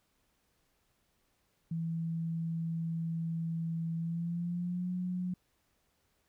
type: tone with pitch glide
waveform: sine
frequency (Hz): 164.81 to 180.77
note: E3 to F#3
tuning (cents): 0 to -40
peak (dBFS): -32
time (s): 1.71-5.34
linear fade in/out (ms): 5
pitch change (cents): +160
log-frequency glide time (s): 3.96-4.9
effects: pink hiss -75 dBFS RMS until 6.28 s